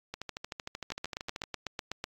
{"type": "two click trains", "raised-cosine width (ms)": 0.2, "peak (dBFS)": [-17, -20], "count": [10, 18], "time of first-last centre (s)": [[0.92, 2.041], [0.14, 1.438]], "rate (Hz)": [8.03, 13.1], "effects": ["AAC 64 kbps"]}